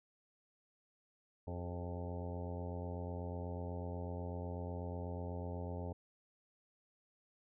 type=harmonic tone with a mistuned harmonic; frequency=88.1 Hz; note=F2; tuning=16 cents sharp; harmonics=1 / 2 / 3 / 4 / 5 / 6 / 7 / 8 / 9 / 10; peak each=-42 / -48 / -50 / -56 / -50 / -51 / -52 / -59 / -55 / -56 dBFS; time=1.47-5.93 s; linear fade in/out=5 ms; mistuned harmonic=5; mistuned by=-50 cents; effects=none